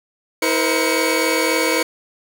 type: tone cluster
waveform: sawtooth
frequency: 322.5 / 471.3 / 515 / 2240 Hz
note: E4 / A#4 / C5 / C#7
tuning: -38 / +19 / -28 / +18 cents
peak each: -18 dBFS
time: 0.42-1.83 s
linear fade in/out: 5 ms
effects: none